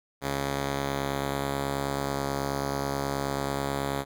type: tone pair together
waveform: 5% pulse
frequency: 69.3 / 138.59 Hz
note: C#2 / C#3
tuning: 0 / 0 cents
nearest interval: octave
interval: 1200 cents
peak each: -21 dBFS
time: 0.21-4.05 s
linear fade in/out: 50 ms
effects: none